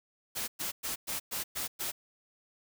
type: noise bursts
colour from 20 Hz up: white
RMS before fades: -35 dBFS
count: 7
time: 0.35-1.92 s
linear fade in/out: 20 ms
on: 130 ms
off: 110 ms
effects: none